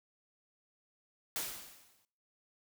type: noise with exponential decay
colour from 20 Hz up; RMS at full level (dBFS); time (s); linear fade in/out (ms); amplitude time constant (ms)
white; -35; 1.36-2.05; 0; 150
effects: noise-tail reverb RT60 0.6 s tail -22 dB re dry